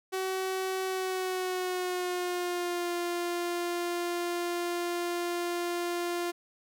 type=tone with pitch glide; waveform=sawtooth; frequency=377.6 to 348.3 Hz; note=F#4 to F4; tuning=+35 to -5 cents; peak=-26 dBFS; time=0.12-6.32 s; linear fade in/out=20 ms; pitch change=-140 cents; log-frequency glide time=0.85-2.93 s; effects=none